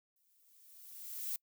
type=noise with exponential growth; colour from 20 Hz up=violet; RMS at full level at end=-37 dBFS; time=0.16-1.36 s; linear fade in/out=2 ms; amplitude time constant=260 ms; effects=noise-tail reverb RT60 0.1 s tail -26 dB re dry